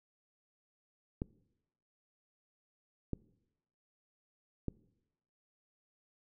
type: clicks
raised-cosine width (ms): 3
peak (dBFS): -22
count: 3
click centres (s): 1.219 / 3.133 / 4.683
effects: noise-tail reverb RT60 0.9 s tail -22 dB re dry